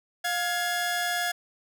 sawtooth tone pair together, 706 / 1681.4 Hz, F5 / G#6, +19 / +21 cents, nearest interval octave + minor third, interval 1502 cents, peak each -25 dBFS, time 0.24-1.32 s, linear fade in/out 10 ms, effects none

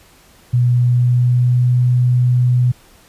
sine tone with pitch glide, 122.5 to 124.07 Hz, B2 to B2, -14 to +8 cents, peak -10 dBFS, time 0.53-2.72 s, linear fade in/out 10 ms, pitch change +22 cents, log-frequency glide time 0.8-1.76 s, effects pink hiss -48 dBFS RMS until 3.08 s + resampled to 32000 Hz

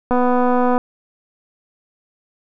click train, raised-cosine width 1 ms, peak -5 dBFS, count 167, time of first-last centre 0.11-0.779 s, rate 248 Hz, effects none

